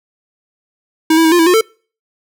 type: tone with pitch steps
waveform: square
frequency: 318.7 / 327.4 / 319.9 / 350.2 / 326.8 / 359.2 / 445 Hz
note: D#4 / E4 / D#4 / F4 / E4 / F4 / A4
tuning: +42 / -12 / +48 / +5 / -15 / +49 / +20 cents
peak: -8 dBFS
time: 1.1-1.611 s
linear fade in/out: 5 ms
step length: 73 ms
effects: noise-tail reverb RT60 0.4 s tail -26 dB re dry